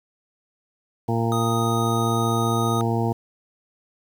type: harmonic tone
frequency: 115.2 Hz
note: A#2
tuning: 20 cents flat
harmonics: 1 / 2 / 3 / 4 / 6 / 7 / 8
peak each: -23 / -26 / -28 / -29 / -31 / -31 / -32 dBFS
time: 1.08-3.13 s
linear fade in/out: 10 ms
type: tone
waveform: square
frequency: 1244.5 Hz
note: D#6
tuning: in tune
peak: -27 dBFS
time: 1.32-2.81 s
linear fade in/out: 0 ms
effects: 8-bit

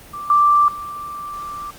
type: tone with level steps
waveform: sine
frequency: 1174.7 Hz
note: D6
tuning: in tune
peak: -27 / -10 / -27 dBFS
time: 0.13-1.71 s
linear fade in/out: 10 ms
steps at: 0.3 / 0.68 s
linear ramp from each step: 2 ms
effects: pink hiss -42 dBFS RMS until 1.78 s + Opus 32 kbps

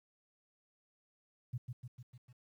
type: tone with echo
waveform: sine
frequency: 123 Hz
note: B2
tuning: 7 cents flat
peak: -35 dBFS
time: 1.53-1.58 s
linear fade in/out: 10 ms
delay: 150 ms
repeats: 5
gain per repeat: -4 dB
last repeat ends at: 2.33 s
effects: 12-bit

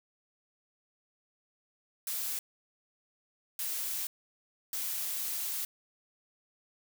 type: noise bursts at uneven times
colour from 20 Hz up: blue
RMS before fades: -35 dBFS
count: 3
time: 2.07-2.39 / 3.59-4.07 / 4.73-5.65 s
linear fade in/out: 2 ms
effects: none

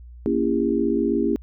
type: chord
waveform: sine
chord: A# diminished seventh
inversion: none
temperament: just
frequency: 233.1 / 279.7 / 335.6 / 402.8 Hz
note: A#3 / C#4 / E4 / G4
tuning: 0 / +16 / +31 / +47 cents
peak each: -24 dBFS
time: 0.26-1.36 s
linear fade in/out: 0 ms
effects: added 60 Hz sine -39 dBFS peak until 1.42 s

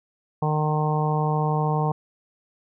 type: harmonic tone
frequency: 152.7 Hz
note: D#3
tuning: 32 cents flat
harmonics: 1 / 2 / 3 / 4 / 5 / 6 / 7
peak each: -22 / -36 / -29 / -35 / -28 / -30 / -32 dBFS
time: 0.42-1.92 s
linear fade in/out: 5 ms
effects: none

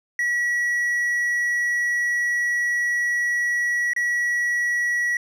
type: tone with dropouts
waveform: triangle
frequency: 1930 Hz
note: B6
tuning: 40 cents flat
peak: -18 dBFS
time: 0.19-5.17 s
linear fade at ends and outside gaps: 2 ms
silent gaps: 3.934-3.963 s
effects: resampled to 32000 Hz

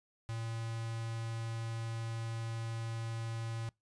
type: tone with notch filter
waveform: square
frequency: 114.1 Hz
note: A#2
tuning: 37 cents flat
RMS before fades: -39 dBFS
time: 0.29-3.69 s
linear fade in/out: 0 ms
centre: 410 Hz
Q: 1.2
effects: noise-tail reverb RT60 0.2 s tail -26 dB re dry + resampled to 22050 Hz

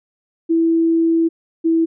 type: tone pair in turn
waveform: sine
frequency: 329.6 / 327.8 Hz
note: E4 / E4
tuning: 0 / -10 cents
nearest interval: unison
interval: 10 cents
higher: first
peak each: -12 dBFS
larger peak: neither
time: 0.49-1.29 / 1.64-1.86 s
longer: first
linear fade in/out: 20 ms
effects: none

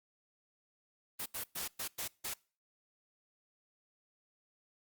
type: noise bursts at uneven times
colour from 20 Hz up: white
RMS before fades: -39 dBFS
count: 6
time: 1.19-1.26 / 1.34-1.44 / 1.55-1.68 / 1.79-1.88 / 1.98-2.08 / 2.24-2.34 s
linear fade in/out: 10 ms
effects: noise-tail reverb RT60 0.4 s tail -25 dB re dry + Opus 32 kbps

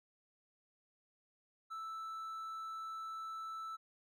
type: tone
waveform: triangle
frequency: 1318.5 Hz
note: E6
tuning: in tune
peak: -40 dBFS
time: 1.7-3.77 s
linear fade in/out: 20 ms
effects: none

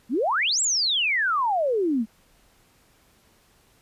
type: exponential two-way sweep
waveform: sine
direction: up then down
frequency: 207.7 to 7900 to 207.7 Hz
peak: -20 dBFS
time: 0.09-2.06 s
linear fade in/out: 50 ms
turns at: 0.61 s
effects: pink hiss -60 dBFS RMS until 3.81 s + resampled to 32000 Hz

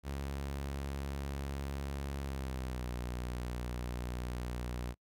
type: tone with pitch glide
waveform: sawtooth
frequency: 69.3 to 61.03 Hz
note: C#2 to B1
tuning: 0 to -20 cents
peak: -33 dBFS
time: 0.03-4.95 s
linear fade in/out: 50 ms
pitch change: -220 cents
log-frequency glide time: 2.21-2.9 s
effects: noise-tail reverb RT60 0.1 s tail -26 dB re dry

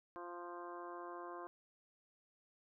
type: harmonic tone with a mistuned harmonic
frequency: 174.61 Hz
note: F3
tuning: in tune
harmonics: 2 / 3 / 4 / 5 / 6 / 7 / 8 / 9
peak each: -50 / -55 / -53 / -60 / -50 / -57 / -64 / -60 dBFS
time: 0.16-1.47 s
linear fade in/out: 0 ms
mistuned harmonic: 8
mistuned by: -15 cents
effects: none

